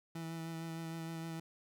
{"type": "tone with vibrato", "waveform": "30% pulse", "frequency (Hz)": 164, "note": "E3", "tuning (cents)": -9, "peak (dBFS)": -38, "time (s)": [0.15, 1.4], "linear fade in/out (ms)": 5, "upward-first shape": "sine", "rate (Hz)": 6.5, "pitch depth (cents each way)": 17, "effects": []}